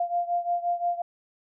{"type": "beating tone pair", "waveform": "sine", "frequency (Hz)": [696, 701.7], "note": ["F5", "F5"], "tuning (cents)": [-6, 8], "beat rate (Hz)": 5.7, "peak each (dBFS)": [-26, -29], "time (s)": [0, 1.02], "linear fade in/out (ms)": 5, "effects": []}